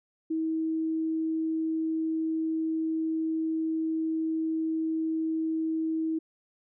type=tone; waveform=sine; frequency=320.5 Hz; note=E4; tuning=49 cents flat; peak=-26 dBFS; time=0.3-6.19 s; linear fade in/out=10 ms; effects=none